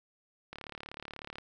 click train, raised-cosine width 0.3 ms, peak -26 dBFS, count 32, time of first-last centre 0.53-1.384 s, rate 36.3 Hz, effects none

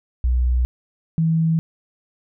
sine tone pair in turn, 61.74 / 162.37 Hz, B1 / E3, 0 / -26 cents, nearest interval octave + perfect fourth, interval 1674 cents, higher second, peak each -15 dBFS, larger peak neither, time 0.24-0.65 / 1.18-1.59 s, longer neither, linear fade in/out 0 ms, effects none

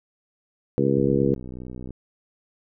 harmonic tone, 68.5 Hz, C#2, 20 cents flat, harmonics 2 / 3 / 4 / 5 / 6 / 7, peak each -25 / -25 / -25 / -25 / -25 / -25 dBFS, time 0.78-1.34 s, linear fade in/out 0 ms
click train, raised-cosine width 3 ms, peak -24 dBFS, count 59, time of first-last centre 0.98-1.907 s, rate 62.6 Hz
effects none

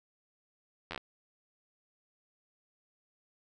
slowing click train, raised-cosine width 0.3 ms, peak -22 dBFS, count 6, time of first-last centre 0.91-0.977 s, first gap 11 ms, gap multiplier 1.1, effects none

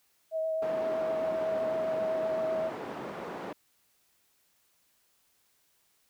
sine tone with vibrato, 640 Hz, D#5, 49 cents sharp, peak -28 dBFS, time 0.31-2.72 s, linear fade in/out 50 ms, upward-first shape sine, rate 7.8 Hz, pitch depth 14 cents each way
white band-pass noise, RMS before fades -39 dBFS, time 0.62-3.53 s, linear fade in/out 5 ms, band 200 to 750 Hz, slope 12 dB/octave
effects white hiss -70 dBFS RMS until 6.09 s

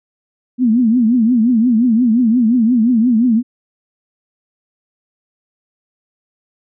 sine tone with vibrato, 235 Hz, A#3, 14 cents sharp, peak -9 dBFS, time 0.58-3.43 s, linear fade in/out 50 ms, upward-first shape triangle, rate 5.7 Hz, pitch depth 180 cents each way, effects none

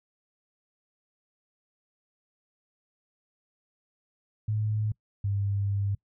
sine tone pair in turn, 107.2 / 99.99 Hz, A2 / G2, -45 / +35 cents, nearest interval minor second, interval 120 cents, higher first, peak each -25 dBFS, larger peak neither, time 4.48-4.92 / 5.24-5.95 s, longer second, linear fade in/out 5 ms, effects noise-tail reverb RT60 0.1 s tail -24 dB re dry

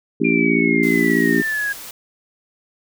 harmonic tone, 56.7 Hz, A#1, 47 cents flat, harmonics 3 / 4 / 5 / 6 / 7, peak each -24 / -20 / -19 / -22 / -22 dBFS, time 0.2-1.42 s, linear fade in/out 10 ms
sine linear sweep, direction down, 2396 to 1634 Hz, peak -19 dBFS, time 0.24-1.73 s, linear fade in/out 10 ms
white noise, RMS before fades -35 dBFS, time 0.83-1.91 s, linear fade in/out 2 ms
effects none

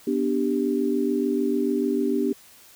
sine chord, G major, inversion first, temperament equal, 246.9 / 293.7 / 392 Hz, B3 / D4 / G4, 0 / 0 / 0 cents, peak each -25 dBFS, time 0.07-2.33 s, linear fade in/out 5 ms, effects white hiss -51 dBFS RMS until 2.75 s

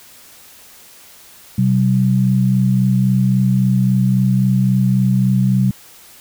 sine tone pair together, 127.81 / 191.5 Hz, C3 / G3, -40 / -40 cents, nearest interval perfect fifth, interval 700 cents, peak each -14 dBFS, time 1.58-5.71 s, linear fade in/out 5 ms, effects white hiss -43 dBFS RMS until 6.2 s

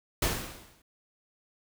pink noise with exponential decay, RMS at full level -25 dBFS, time 0.22-0.82 s, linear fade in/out 5 ms, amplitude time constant 130 ms, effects none

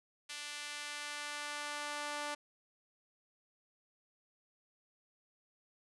sawtooth tone with high-pass filter sweep, 293.7 Hz, D4, in tune, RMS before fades -42 dBFS, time 0.29-2.35 s, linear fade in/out 10 ms, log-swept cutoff 2500 to 790 Hz, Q 0.93, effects resampled to 24000 Hz + 10-bit

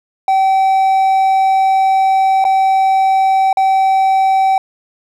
triangle tone with dropouts, 769 Hz, G5, 33 cents flat, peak -7 dBFS, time 0.28-4.58 s, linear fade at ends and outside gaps 2 ms, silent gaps 2.442-2.45 / 3.529-3.571 s, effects none

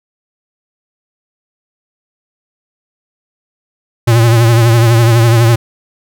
square tone with vibrato, 116.1 Hz, A#2, 7 cents flat, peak -6 dBFS, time 4.07-5.56 s, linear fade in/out 10 ms, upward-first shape triangle, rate 12 Hz, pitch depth 74 cents each way, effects none

